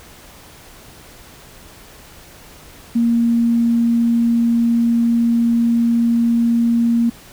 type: tone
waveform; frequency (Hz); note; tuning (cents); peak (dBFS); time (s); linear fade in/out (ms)
sine; 233.6; A#3; +4; -12; 2.95-7.1; 10
effects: pink hiss -42 dBFS RMS until 7.32 s